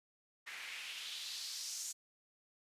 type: noise with band-pass filter sweep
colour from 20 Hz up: white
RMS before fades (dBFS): -45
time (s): 0.46-1.93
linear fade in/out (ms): 20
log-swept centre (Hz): 1900 to 6900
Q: 2.5
effects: resampled to 32000 Hz